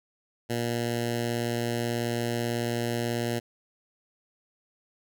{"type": "tone with notch filter", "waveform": "10% pulse", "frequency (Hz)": 118.3, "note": "A#2", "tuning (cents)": 26, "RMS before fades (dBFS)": -29, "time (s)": [0.49, 3.4], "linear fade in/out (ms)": 20, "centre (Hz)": 1100, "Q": 1.4, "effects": []}